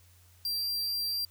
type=tone; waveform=45% pulse; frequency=4726 Hz; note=D8; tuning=10 cents sharp; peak=-29 dBFS; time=0.45-1.25 s; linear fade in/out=2 ms; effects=added 88 Hz sine -58 dBFS peak until 1.3 s + white hiss -63 dBFS RMS until 1.3 s